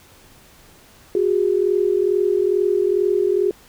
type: tone pair together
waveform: sine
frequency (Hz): 365 / 407.3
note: F#4 / G#4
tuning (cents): -24 / -34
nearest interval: major second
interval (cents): 190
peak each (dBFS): -18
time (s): 1.15-3.51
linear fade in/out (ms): 2
effects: pink hiss -49 dBFS RMS until 3.68 s